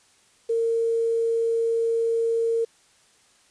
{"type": "tone with quantisation", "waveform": "sine", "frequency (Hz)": 458.4, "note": "A#4", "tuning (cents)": -29, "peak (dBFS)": -20, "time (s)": [0.49, 2.65], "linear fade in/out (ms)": 10, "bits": 8, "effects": ["white hiss -59 dBFS RMS until 3.5 s", "resampled to 22050 Hz"]}